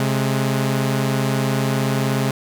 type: tone pair together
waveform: sawtooth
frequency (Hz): 133.36 / 210.3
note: C3 / G#3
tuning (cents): +33 / +22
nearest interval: minor sixth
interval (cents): 789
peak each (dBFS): -15 / -19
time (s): 0-2.31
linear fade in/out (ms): 2
effects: none